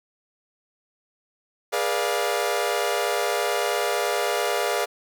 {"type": "chord", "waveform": "sawtooth", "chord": "G# diminished seventh", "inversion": "none", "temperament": "equal with one note detuned", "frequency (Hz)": [415.3, 484.3, 587.3, 698.5], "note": ["G#4", "B4", "D5", "F5"], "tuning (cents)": [0, -34, 0, 0], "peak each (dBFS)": -24, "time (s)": [1.72, 4.86], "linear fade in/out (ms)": 20, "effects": []}